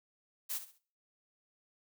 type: noise with echo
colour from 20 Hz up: blue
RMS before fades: -37 dBFS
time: 0.49-0.59 s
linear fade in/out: 20 ms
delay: 67 ms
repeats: 3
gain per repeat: -11 dB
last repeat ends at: 0.791 s
effects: noise-tail reverb RT60 0.4 s tail -18 dB re dry